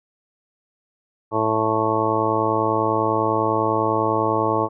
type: harmonic tone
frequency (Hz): 110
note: A2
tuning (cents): 0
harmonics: 1 / 2 / 3 / 4 / 5 / 6 / 7 / 8 / 9 / 10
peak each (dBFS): -29 / -33 / -25 / -25 / -27 / -27 / -36 / -24 / -33 / -24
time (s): 1.31-4.69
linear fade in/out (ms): 50
effects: none